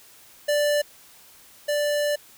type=tone pair in turn; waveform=square; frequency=587.3 / 587.3 Hz; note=D5 / D5; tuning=0 / 0 cents; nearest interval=unison; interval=0 cents; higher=neither; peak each=-20 / -22 dBFS; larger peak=first; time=0.48-0.82 / 1.68-2.16 s; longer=second; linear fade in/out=10 ms; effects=white hiss -51 dBFS RMS until 2.37 s